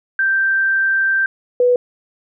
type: tone pair in turn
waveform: sine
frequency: 1568 / 492.9 Hz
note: G6 / B4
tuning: 0 / -3 cents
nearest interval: octave + minor sixth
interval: 2003 cents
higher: first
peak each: -13 / -10 dBFS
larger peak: second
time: 0.19-1.26 / 1.6-1.76 s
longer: first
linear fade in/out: 2 ms
effects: none